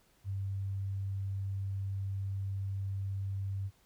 sine tone, 97.7 Hz, G2, 5 cents flat, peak -33 dBFS, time 0.24-3.71 s, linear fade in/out 50 ms, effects pink hiss -68 dBFS RMS until 3.85 s

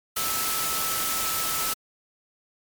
sine tone in noise, 1309 Hz, E6, 13 cents flat, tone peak -32 dBFS, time 0.16-1.74 s, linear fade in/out 10 ms, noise white, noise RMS -27 dBFS, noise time 0.16-1.74 s, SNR -8 dB, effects MP3 96 kbps

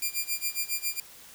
5% pulse tone with tremolo, 2390 Hz, D7, 30 cents sharp, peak -16 dBFS, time 0.02-1 s, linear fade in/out 2 ms, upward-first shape sine, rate 7.3 Hz, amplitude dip 90%, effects white hiss -50 dBFS RMS until 1.34 s

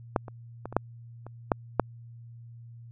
clicks, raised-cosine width 1 ms, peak -9 / -26 / -21 / -25 / -7 / -29 / -7 / -6 dBFS, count 8, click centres 0.162 / 0.282 / 0.656 / 0.726 / 0.766 / 1.266 / 1.518 / 1.797 s, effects added 117 Hz sine -44 dBFS peak until 2.91 s

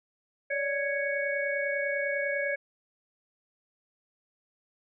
sine tone cluster, 566 / 596 / 1659 / 2227 Hz, C#5 / D5 / G#6 / C#7, +36 / +25 / -2 / +7 cents, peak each -31 / -38 / -32 / -33 dBFS, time 0.5-2.56 s, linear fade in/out 10 ms, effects none

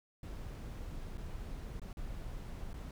brown noise with dropouts, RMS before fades -43 dBFS, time 0.23-2.91 s, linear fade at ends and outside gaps 2 ms, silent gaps 1.174-1.179 / 1.797-1.817 / 1.93-1.97 / 2.732-2.74 s, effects none

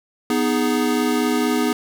square chord, G# minor, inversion first, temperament equal, 246.9 / 311.1 / 415.3 Hz, B3 / D#4 / G#4, 0 / 0 / 0 cents, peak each -21 / -23 / -24 dBFS, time 0.3-1.73 s, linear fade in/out 2 ms, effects none

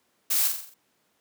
blue noise with echo, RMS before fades -24 dBFS, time 0.3-0.48 s, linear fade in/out 10 ms, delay 44 ms, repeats 6, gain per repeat -5 dB, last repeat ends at 0.744 s, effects pink hiss -69 dBFS RMS until 1.2 s + high-pass 200 Hz 12 dB/octave

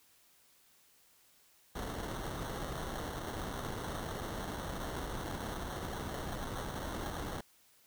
pink noise with sample-and-hold, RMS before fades -40 dBFS, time 1.75-7.41 s, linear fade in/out 5 ms, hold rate 2450 Hz, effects white hiss -66 dBFS RMS until 7.86 s

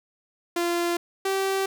sawtooth tone pair in turn, 344.9 / 387.1 Hz, F4 / G4, -22 / -22 cents, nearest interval major second, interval 200 cents, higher second, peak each -19 dBFS, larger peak neither, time 0.56-0.97 / 1.25-1.66 s, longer neither, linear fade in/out 5 ms, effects none

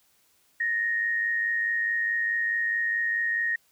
sine tone pair together, 1760 / 1864.7 Hz, A6 / A#6, 0 / 0 cents, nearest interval minor second, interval 100 cents, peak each -34 / -24 dBFS, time 0.6-3.56 s, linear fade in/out 5 ms, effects white hiss -65 dBFS RMS until 3.71 s

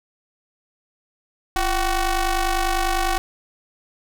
sawtooth ring-modulated tone, 370 Hz, F#4, in tune, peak -12 dBFS, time 1.56-3.18 s, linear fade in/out 0 ms, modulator 395 Hz, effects none

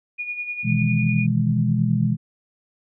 sine tone with tremolo, 2446 Hz, D#7, 30 cents flat, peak -24 dBFS, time 0.18-1.27 s, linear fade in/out 20 ms, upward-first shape sine, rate 10 Hz, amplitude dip 60%
sine chord, E major seventh, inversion second, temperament equal, 123.47 / 155.56 / 164.81 / 207.7 Hz, B2 / D#3 / E3 / G#3, 0 / 0 / 0 / 0 cents, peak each -21 / -26 / -23 / -22 dBFS, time 0.63-2.17 s, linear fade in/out 50 ms
effects none

